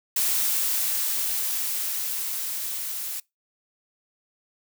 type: noise with level ramp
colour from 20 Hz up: blue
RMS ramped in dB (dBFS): -23 to -32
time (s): 0.16-3.2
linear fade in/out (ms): 5
effects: noise-tail reverb RT60 0.2 s tail -24 dB re dry